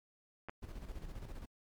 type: clicks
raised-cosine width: 0.5 ms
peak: -30 / -28 dBFS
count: 2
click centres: 0.486 / 0.495 s
type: noise with tremolo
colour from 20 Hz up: brown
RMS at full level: -44 dBFS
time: 0.62-1.46 s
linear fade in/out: 10 ms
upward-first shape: square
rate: 15 Hz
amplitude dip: 50%
effects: MP3 96 kbps